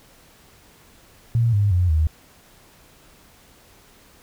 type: tone with pitch steps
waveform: sine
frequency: 116.54 / 102.04 / 89.35 / 78.23 Hz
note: A#2 / G#2 / F2 / D#2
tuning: 0 / -30 / +40 / +10 cents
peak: -15 dBFS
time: 1.35-2.07 s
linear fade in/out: 0 ms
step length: 180 ms
effects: pink hiss -52 dBFS RMS until 4.22 s